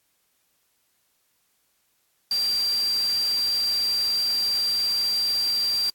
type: tone in noise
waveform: sine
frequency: 4719 Hz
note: D8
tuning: 7 cents sharp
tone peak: -21 dBFS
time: 2.31-5.9 s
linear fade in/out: 2 ms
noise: white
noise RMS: -37 dBFS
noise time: 2.31-5.9 s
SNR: +13 dB
effects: white hiss -69 dBFS RMS until 5.94 s + AAC 64 kbps